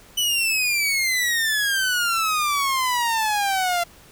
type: exponential sweep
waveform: sawtooth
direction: down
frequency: 3001 to 684 Hz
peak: -16 dBFS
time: 0.17-3.84 s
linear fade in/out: 10 ms
effects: pink hiss -49 dBFS RMS until 4.11 s